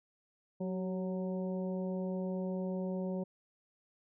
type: harmonic tone with a mistuned harmonic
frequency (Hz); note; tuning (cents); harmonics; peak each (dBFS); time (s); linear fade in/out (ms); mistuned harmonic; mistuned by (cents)
185; F#3; 0; 1 / 2 / 3 / 4 / 5; -35 / -41 / -41 / -54 / -53; 0.6-3.24; 10; 2; +40
effects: none